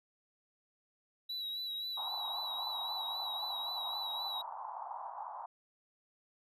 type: tone with vibrato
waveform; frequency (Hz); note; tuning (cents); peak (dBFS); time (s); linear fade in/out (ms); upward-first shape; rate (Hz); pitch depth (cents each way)
triangle; 3901; B7; -22; -36; 1.29-4.42; 10; sine; 3.8; 37
type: band-pass noise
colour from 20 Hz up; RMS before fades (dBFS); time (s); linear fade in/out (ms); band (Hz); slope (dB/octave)
white; -44; 1.97-5.46; 5; 770 to 1000; 48
effects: none